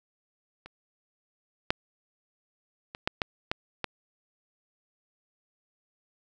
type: clicks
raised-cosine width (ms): 0.3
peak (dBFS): -28 / -7 / -22 / -9 / -10 / -11 / -13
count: 7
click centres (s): 0.66 / 1.705 / 2.949 / 3.075 / 3.218 / 3.515 / 3.843
effects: none